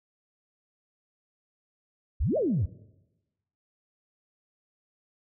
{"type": "exponential two-way sweep", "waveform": "sine", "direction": "up then down", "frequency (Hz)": [48.4, 659.3, 76.3], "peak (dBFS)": -23, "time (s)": [2.2, 2.66], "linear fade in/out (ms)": 10, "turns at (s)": 2.37, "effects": ["noise-tail reverb RT60 1.0 s tail -19 dB re dry"]}